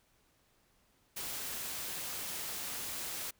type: noise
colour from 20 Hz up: white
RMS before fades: -40 dBFS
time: 1.16-3.31 s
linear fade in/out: 10 ms
effects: pink hiss -71 dBFS RMS until 3.39 s